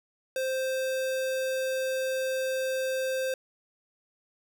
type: tone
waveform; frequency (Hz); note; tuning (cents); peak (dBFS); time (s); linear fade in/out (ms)
square; 523.3; C5; 0; -28; 0.36-3.34; 2
effects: none